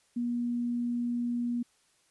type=tone; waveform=sine; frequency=240 Hz; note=B3; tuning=49 cents flat; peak=-28 dBFS; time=0.16-1.63 s; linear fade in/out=10 ms; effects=white hiss -68 dBFS RMS until 2.1 s + resampled to 24000 Hz